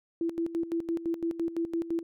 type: tone with tremolo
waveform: sine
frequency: 333.9 Hz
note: E4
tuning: 22 cents sharp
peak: -26 dBFS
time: 0.21-2.03 s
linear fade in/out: 2 ms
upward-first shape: square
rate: 5.9 Hz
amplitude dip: 75%
effects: none